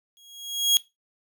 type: tone with exponential growth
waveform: sawtooth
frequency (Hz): 3300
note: G#7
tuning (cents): -12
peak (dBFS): -11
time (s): 0.17-0.77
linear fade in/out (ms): 0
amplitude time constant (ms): 130
effects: noise-tail reverb RT60 0.2 s tail -19 dB re dry